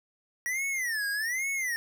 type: tone with vibrato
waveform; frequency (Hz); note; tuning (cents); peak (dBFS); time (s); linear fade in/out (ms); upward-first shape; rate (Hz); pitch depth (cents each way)
square; 1898; A#6; +31; -29; 0.46-1.76; 0; sine; 1.2; 260
effects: none